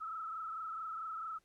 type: tone with frequency modulation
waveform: sine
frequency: 1303 Hz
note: E6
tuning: 20 cents flat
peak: -39 dBFS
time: 0-1.39 s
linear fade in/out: 20 ms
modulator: 24.5 Hz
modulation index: 1.8
effects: pink hiss -75 dBFS RMS until 1.44 s + low-pass 12000 Hz 12 dB/octave